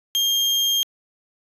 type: tone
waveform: 35% pulse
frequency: 3211 Hz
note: G7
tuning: 41 cents sharp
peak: -16 dBFS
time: 0.15-0.83 s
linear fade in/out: 0 ms
effects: resampled to 32000 Hz